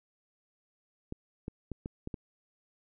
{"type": "clicks", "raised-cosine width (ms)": 3, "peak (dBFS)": -24, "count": 6, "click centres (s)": [1.124, 1.481, 1.717, 1.859, 2.074, 2.142], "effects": []}